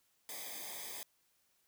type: noise with comb filter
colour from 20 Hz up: white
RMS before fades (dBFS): -45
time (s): 0.29-1.03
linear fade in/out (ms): 0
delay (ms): 0.71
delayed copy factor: -0.9
effects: white hiss -75 dBFS RMS until 1.67 s